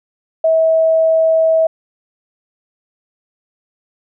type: tone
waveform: sine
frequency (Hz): 646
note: E5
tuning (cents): -35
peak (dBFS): -9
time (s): 0.44-1.67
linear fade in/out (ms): 5
effects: none